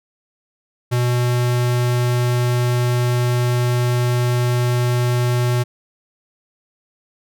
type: tone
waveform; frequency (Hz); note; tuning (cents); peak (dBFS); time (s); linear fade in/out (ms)
square; 122.5; B2; -14; -16; 0.91-5.64; 20
effects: none